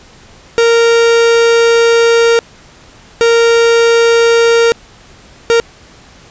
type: tone bursts at uneven times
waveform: 45% pulse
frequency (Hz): 463.9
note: A#4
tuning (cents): -8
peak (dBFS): -6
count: 3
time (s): 0.58-2.39 / 3.21-4.72 / 5.5-5.6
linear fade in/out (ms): 0
effects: pink hiss -40 dBFS RMS until 6.3 s + resampled to 16000 Hz